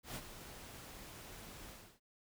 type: noise with ADSR envelope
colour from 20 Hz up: pink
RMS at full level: -43 dBFS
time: 0.03-2 s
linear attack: 130 ms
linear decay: 43 ms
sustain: -9 dB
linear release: 310 ms
effects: none